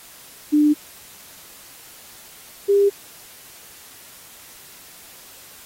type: tone pair in turn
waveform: sine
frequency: 298.2 / 401.1 Hz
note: D4 / G4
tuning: +27 / +40 cents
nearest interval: perfect fourth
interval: 513 cents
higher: second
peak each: -12 dBFS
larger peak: neither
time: 0.52-0.74 / 2.68-2.9 s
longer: neither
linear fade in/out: 20 ms
effects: white hiss -44 dBFS RMS until 5.65 s + AAC 48 kbps